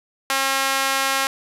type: tone with high-pass filter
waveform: sawtooth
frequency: 270 Hz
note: C#4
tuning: 45 cents flat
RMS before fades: -21 dBFS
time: 0.3-1.27 s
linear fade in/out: 0 ms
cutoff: 1100 Hz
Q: 0.9
effects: resampled to 32000 Hz + 7-bit